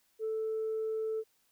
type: tone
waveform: sine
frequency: 440 Hz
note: A4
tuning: in tune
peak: -30 dBFS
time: 0.19-1.24 s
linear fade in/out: 50 ms
effects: tanh soft clip ceiling -28 dBFS + white hiss -72 dBFS RMS until 1.51 s